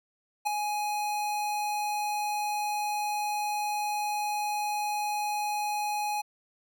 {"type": "tone with ADSR envelope", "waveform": "square", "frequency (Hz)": 835, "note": "G#5", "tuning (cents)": 9, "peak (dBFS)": -23, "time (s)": [0.45, 6.22], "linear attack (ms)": 22, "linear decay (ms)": 3, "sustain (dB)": -6, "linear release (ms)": 15, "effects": []}